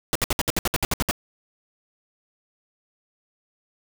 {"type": "noise bursts", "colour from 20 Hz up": "pink", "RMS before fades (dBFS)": -22, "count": 12, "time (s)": [0.13, 1.111], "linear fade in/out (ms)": 0, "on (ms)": 24, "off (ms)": 63, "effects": []}